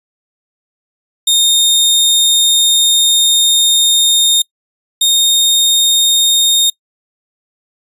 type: tone pair in turn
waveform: sawtooth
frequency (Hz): 3674 / 3688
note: A#7 / A#7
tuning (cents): -26 / -19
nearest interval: unison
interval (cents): 7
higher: second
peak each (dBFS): -5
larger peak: neither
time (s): 1.27-4.42 / 5.01-6.7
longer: first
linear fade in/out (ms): 5
effects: noise-tail reverb RT60 0.1 s tail -25 dB re dry + resampled to 32000 Hz